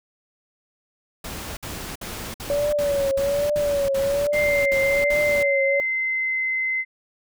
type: noise bursts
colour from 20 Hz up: pink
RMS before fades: -33 dBFS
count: 11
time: 1.24-5.43 s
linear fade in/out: 5 ms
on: 330 ms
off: 56 ms
type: tone with vibrato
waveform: sine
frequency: 568 Hz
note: C#5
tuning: 42 cents sharp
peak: -19 dBFS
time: 2.5-5.8 s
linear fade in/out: 0 ms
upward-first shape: triangle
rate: 1.2 Hz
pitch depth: 79 cents each way
type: tone with pitch glide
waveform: sine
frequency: 2093 to 2059 Hz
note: C7 to C7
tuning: 0 to -28 cents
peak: -21 dBFS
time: 4.32-6.85 s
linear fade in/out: 50 ms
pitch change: -28 cents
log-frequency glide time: 4.64-6.4 s
effects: none